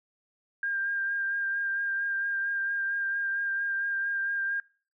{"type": "tone with vibrato", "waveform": "sine", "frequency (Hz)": 1600, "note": "G6", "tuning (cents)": 35, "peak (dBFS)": -27, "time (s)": [0.63, 4.6], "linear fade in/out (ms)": 2, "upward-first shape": "sine", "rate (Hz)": 4.4, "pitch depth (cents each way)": 19, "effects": ["noise-tail reverb RT60 0.4 s tail -23 dB re dry"]}